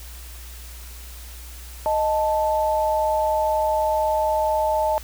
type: tone pair together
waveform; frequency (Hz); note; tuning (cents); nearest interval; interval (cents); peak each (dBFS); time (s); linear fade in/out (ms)
sine; 622.2 / 878; D#5 / A5; 0 / -4; tritone; 596; -21; 1.86-4.98; 0
effects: added 60 Hz sine -37 dBFS peak until 5.03 s + white hiss -43 dBFS RMS until 5.03 s